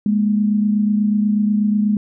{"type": "tone pair together", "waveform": "sine", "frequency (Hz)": [207.7, 235.9], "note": ["G#3", "A#3"], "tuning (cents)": [0, 21], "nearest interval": "major second", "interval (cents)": 221, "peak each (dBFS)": [-14, -23], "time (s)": [0.06, 1.97], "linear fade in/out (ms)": 2, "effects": []}